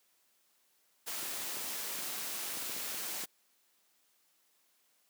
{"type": "noise", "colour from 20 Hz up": "white", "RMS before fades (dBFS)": -39, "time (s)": [1.06, 3.26], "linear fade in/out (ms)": 20}
{"type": "clicks", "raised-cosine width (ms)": 2, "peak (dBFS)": -35, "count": 9, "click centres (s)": [1.23, 1.57, 1.988, 2.572, 2.625, 2.696, 2.765, 2.944, 3.237]}
{"effects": ["white hiss -72 dBFS RMS until 5.09 s", "high-pass 200 Hz 12 dB/octave"]}